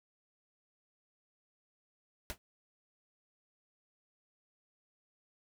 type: noise with exponential decay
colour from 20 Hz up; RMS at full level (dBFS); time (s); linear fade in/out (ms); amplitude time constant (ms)
pink; -35; 2.3-2.38; 0; 16
effects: none